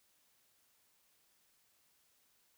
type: silence
effects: white hiss -73 dBFS RMS until 2.57 s